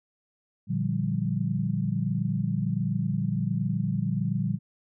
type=chord; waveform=sine; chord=G minor seventh; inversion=first; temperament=equal with one note detuned; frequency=116.54 / 147.51 / 174.61 / 196 Hz; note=Bb2 / D3 / F3 / G3; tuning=0 / +8 / 0 / 0 cents; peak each=-30 dBFS; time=0.67-4.59 s; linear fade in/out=50 ms; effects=none